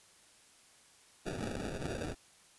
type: noise with sample-and-hold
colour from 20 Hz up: white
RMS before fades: -39 dBFS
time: 1.25-2.15 s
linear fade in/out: 20 ms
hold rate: 1050 Hz
effects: white hiss -62 dBFS RMS until 2.58 s + resampled to 24000 Hz

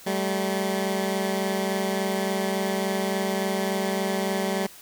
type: tone pair together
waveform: 15% pulse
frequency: 192.2 / 215.7 Hz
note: G3 / A3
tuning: -34 / -34 cents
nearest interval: major second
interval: 200 cents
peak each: -19 / -23 dBFS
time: 0.06-4.67 s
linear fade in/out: 10 ms
effects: white hiss -47 dBFS RMS until 4.81 s

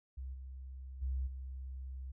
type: tone with level steps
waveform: sine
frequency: 65.41 Hz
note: C2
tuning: in tune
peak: -40 / -44 / -33 / -41 dBFS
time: 0.17-2.12 s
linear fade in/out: 10 ms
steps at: 0.33 / 1.01 / 1.26 s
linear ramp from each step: 20 ms
effects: none

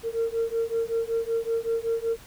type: beating tone pair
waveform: sine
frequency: 455.1 / 460.4 Hz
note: A#4 / A#4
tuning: -42 / -22 cents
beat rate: 5.3 Hz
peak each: -26 dBFS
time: 0.03-2.17 s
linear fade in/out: 50 ms
effects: tanh soft clip ceiling -19 dBFS + pink hiss -49 dBFS RMS until 2.26 s

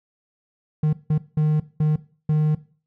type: tone bursts at uneven times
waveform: triangle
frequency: 153.1 Hz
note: D#3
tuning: 28 cents flat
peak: -14 dBFS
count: 5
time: 0.83-0.93 / 1.1-1.18 / 1.37-1.6 / 1.8-1.96 / 2.29-2.55 s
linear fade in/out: 5 ms
effects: noise-tail reverb RT60 0.4 s tail -18 dB re dry

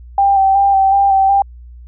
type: tone with vibrato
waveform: sine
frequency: 784 Hz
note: G5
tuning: in tune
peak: -8 dBFS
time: 0.18-1.42 s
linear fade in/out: 2 ms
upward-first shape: square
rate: 2.7 Hz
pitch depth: 21 cents each way
effects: added 60 Hz sine -33 dBFS peak until 1.87 s

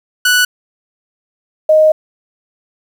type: tone pair in turn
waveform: sawtooth / sine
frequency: 1480 / 622.3 Hz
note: F#6 / D#5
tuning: 0 / 0 cents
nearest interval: octave + minor third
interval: 1500 cents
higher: first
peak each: -5 dBFS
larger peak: neither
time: 0.25-0.45 / 1.69-1.92 s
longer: second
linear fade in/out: 5 ms
effects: 7-bit

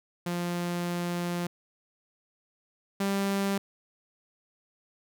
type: tone pair in turn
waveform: sawtooth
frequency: 174.61 / 197.36 Hz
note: F3 / G3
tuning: 0 / +12 cents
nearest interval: major second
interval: 212 cents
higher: second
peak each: -25 / -22 dBFS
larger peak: second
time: 0.26-1.47 / 3-3.58 s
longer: first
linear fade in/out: 5 ms
effects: none

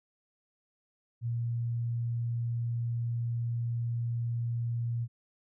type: tone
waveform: sine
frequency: 117.8 Hz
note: A#2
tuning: 19 cents sharp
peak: -29 dBFS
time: 1.21-5.08 s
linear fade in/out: 50 ms
effects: none

